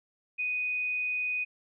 sine tone, 2489 Hz, D#7, in tune, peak -28 dBFS, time 0.38-1.45 s, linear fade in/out 20 ms, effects none

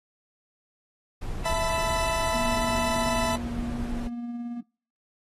brown noise, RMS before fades -33 dBFS, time 1.21-4.08 s, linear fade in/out 10 ms
40% pulse chord, E suspended fourth, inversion none, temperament equal with one note detuned, 659.3 / 880 / 999.2 Hz, E5 / A5 / B5, 0 / 0 / +20 cents, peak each -27 / -33 / -29 dBFS, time 1.45-3.36 s, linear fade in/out 5 ms
triangle tone with tremolo, 238.1 Hz, A#3, 37 cents sharp, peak -28 dBFS, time 2.34-4.61 s, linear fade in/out 10 ms, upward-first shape sine, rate 18 Hz, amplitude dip 30%
effects noise-tail reverb RT60 0.5 s tail -26 dB re dry + AAC 32 kbps

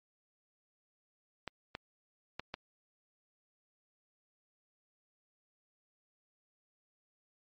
clicks, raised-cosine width 0.3 ms, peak -22 dBFS, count 4, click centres 1.477 / 1.751 / 2.396 / 2.541 s, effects MP3 32 kbps

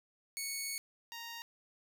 10% pulse tone pair in turn, 2217 / 932.1 Hz, C#7 / A#5, 0 / 0 cents, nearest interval octave + minor third, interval 1500 cents, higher first, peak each -28 / -35 dBFS, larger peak first, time 0.37-0.78 / 1.12-1.42 s, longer first, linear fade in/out 0 ms, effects none

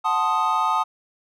triangle chord, F# diminished seventh, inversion none, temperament equal, 740 / 880 / 1046.5 / 1244.5 Hz, F#5 / A5 / C6 / Eb6, 0 / 0 / 0 / 0 cents, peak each -26 / -21 / -26 / -20 dBFS, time 0.04-0.84 s, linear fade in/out 20 ms, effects none

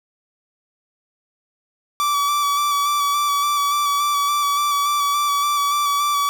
45% pulse tone with vibrato, 1155 Hz, D6, 29 cents flat, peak -17 dBFS, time 2-6.29 s, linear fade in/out 0 ms, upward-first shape square, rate 3.5 Hz, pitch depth 19 cents each way, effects none

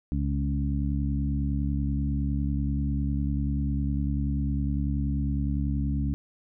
harmonic tone with a mistuned harmonic, 70.1 Hz, C#2, 20 cents sharp, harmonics 1 / 2 / 3 / 4, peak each -27 / -30 / -32 / -33 dBFS, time 0.12-6.14 s, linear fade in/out 0 ms, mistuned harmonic 1, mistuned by -32 cents, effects none

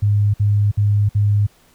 sine tone bursts, 103 Hz, G#2, 14 cents flat, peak -12 dBFS, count 4, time 0.02-1.468 s, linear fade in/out 10 ms, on 320 ms, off 56 ms, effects pink hiss -54 dBFS RMS until 1.74 s

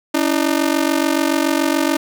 sawtooth ring-modulated tone, 302.8 Hz, D#4, 47 cents flat, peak -8 dBFS, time 0.14-1.97 s, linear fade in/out 5 ms, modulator 23.5 Hz, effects 8-bit

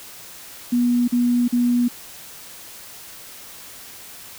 sine tone bursts, 242.5 Hz, B3, 31 cents flat, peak -15 dBFS, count 3, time 0.72-1.884 s, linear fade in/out 10 ms, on 360 ms, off 42 ms, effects white hiss -40 dBFS RMS until 4.38 s

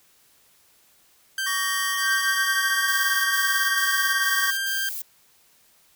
sawtooth tone with pitch glide, 1568 to 1586.2 Hz, G6 to G6, 0 to +20 cents, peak -21 dBFS, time 1.38-4.89 s, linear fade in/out 2 ms, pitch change +20 cents, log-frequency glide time 1.88-2.87 s
square chord, G diminished, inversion second, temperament equal with one note detuned, 1132.7 / 1568 / 1864.7 Hz, Db6 / G6 / Bb6, +37 / 0 / 0 cents, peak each -30 / -27 / -27 dBFS, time 1.46-4.51 s, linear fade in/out 10 ms
violet noise bursts, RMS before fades -32 dBFS, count 5, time 2.88-5.02 s, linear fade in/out 5 ms, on 360 ms, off 85 ms
effects white hiss -59 dBFS RMS until 5.95 s

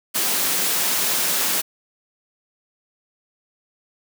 white high-pass noise, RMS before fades -21 dBFS, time 0.14-1.62 s, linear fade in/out 20 ms, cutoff 150 Hz, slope 48 dB/octave, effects none

